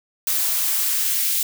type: noise with high-pass filter sweep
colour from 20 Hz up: blue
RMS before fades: -21 dBFS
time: 0.27-1.43 s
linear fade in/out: 2 ms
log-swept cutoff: 350 to 2800 Hz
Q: 0.99
effects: none